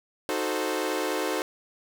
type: chord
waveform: sawtooth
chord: D# diminished seventh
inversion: none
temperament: equal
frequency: 311.1 / 370 / 440 / 523.3 Hz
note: D#4 / F#4 / A4 / C5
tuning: 0 / 0 / 0 / 0 cents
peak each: -28 dBFS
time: 0.29-1.42 s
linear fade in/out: 0 ms
effects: none